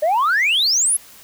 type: exponential sweep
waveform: sine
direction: up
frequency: 580 to 11450 Hz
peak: -12 dBFS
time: 0.02-0.97 s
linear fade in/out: 10 ms
effects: tanh soft clip ceiling -12 dBFS + white hiss -44 dBFS RMS until 1.23 s